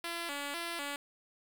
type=tone with vibrato; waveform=5% pulse; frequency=311.2 Hz; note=D#4; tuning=in tune; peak=-25 dBFS; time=0.04-0.96 s; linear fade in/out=2 ms; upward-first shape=square; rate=2 Hz; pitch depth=150 cents each way; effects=10-bit